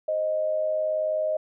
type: tone pair together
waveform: sine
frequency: 523.3 / 622.3 Hz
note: C5 / D#5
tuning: 0 / 0 cents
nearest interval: minor third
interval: 300 cents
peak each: -33 / -23 dBFS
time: 0.08-1.37 s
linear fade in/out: 5 ms
effects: none